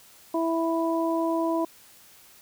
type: harmonic tone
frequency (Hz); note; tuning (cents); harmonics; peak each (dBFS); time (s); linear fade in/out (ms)
329.6; E4; 0; 1 / 2 / 3; -25 / -28 / -30; 0.34-1.65; 5
effects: white hiss -53 dBFS RMS until 2.41 s